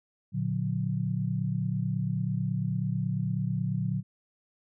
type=chord; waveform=sine; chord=Bb augmented; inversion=none; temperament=just; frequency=116.54 / 145.68 / 182.1 Hz; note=Bb2 / D3 / F#3; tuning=0 / -14 / -27 cents; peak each=-31 dBFS; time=0.32-4.03 s; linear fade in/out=50 ms; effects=none